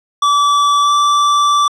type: tone with pitch glide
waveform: square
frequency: 1154 to 1164.7 Hz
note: D6 to D6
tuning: -31 to -15 cents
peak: -10 dBFS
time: 0.22-1.68 s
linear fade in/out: 5 ms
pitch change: +16 cents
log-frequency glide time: 0.83-0.92 s
effects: low-pass 6000 Hz 12 dB/octave

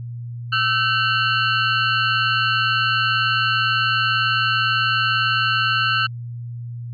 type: ring-modulated tone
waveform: 25% pulse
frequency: 1427 Hz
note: F6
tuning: 37 cents sharp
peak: -10 dBFS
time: 0.52-6.07 s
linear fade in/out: 10 ms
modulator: 109 Hz
effects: added 119 Hz sine -28 dBFS peak until 6.93 s + resampled to 11025 Hz

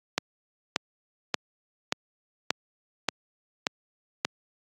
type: click train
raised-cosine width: 0.2 ms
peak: -5 dBFS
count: 8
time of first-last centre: 0.18-4.25 s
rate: 1.72 Hz
effects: high-pass 150 Hz 12 dB/octave + AAC 64 kbps

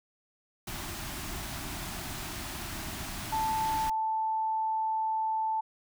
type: band-stop noise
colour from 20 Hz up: pink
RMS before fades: -38 dBFS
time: 0.67-3.9 s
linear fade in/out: 5 ms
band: 390 to 600 Hz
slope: 96 dB/octave
type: tone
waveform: sine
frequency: 880 Hz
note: A5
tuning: in tune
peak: -27 dBFS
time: 3.32-5.61 s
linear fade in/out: 10 ms
effects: none

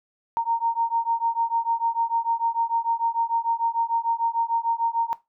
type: beating tone pair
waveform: sine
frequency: 920 / 926.7 Hz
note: A#5 / A#5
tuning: -23 / -10 cents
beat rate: 6.7 Hz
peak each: -25 dBFS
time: 0.37-5.13 s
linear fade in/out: 0 ms
effects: noise-tail reverb RT60 0.2 s tail -17 dB re dry

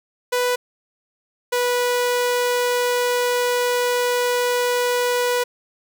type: tone pair in turn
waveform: sawtooth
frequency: 493.9 / 490.2 Hz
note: B4 / B4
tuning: 0 / -13 cents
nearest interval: unison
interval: 13 cents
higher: first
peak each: -14 dBFS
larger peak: neither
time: 0.32-0.56 / 1.52-5.44 s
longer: second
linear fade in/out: 10 ms
effects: none

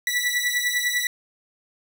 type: beating tone pair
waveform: sawtooth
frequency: 1954 / 1964 Hz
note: B6 / B6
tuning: -19 / -10 cents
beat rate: 10 Hz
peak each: -21 dBFS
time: 0.07-1.07 s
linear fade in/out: 2 ms
effects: none

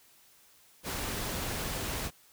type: noise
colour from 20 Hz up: pink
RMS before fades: -35 dBFS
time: 0.83-2.11 s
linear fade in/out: 50 ms
effects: white hiss -61 dBFS RMS until 2.32 s

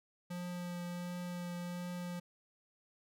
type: tone with vibrato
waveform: square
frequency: 176.4 Hz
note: F3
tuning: 18 cents sharp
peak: -40 dBFS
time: 0.3-2.2 s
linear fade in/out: 10 ms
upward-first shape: triangle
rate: 1.4 Hz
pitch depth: 13 cents each way
effects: none

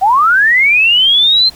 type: linear sweep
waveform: sine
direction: up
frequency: 725 to 4179 Hz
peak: -6 dBFS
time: 0.01-1.5 s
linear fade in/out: 20 ms
effects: pink hiss -39 dBFS RMS until 1.55 s

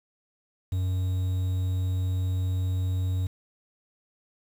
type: tone with quantisation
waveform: triangle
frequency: 92.5 Hz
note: F#2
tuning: in tune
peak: -22 dBFS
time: 0.72-3.27 s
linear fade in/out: 5 ms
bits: 8
effects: none

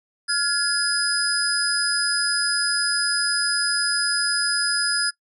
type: tone cluster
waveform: sine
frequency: 1408 / 1688 / 4994 / 10040 Hz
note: F6 / G#6 / D#8 / D#9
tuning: +14 / +28 / +6 / +15 cents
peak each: -26 / -26 / -22 / -27 dBFS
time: 0.28-5.11 s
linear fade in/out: 20 ms
effects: noise-tail reverb RT60 0.1 s tail -22 dB re dry

